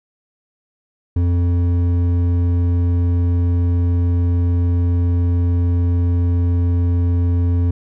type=tone with hard clipping; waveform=sine; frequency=87.31 Hz; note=F2; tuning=in tune; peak=-15 dBFS; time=1.16-7.71 s; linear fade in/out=5 ms; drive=8 dB; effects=none